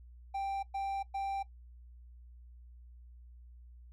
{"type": "tone bursts", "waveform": "triangle", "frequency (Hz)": 786, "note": "G5", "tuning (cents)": 4, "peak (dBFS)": -31, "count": 3, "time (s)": [0.34, 1.43], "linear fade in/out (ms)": 10, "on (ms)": 290, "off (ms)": 110, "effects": ["noise-tail reverb RT60 0.1 s tail -17 dB re dry", "added 60 Hz sine -51 dBFS peak until 3.92 s"]}